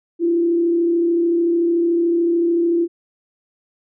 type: tone with frequency modulation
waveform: sine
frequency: 340 Hz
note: F4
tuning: 46 cents flat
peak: -14 dBFS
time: 0.19-2.88 s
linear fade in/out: 50 ms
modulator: 33.6 Hz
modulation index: 0.32
effects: none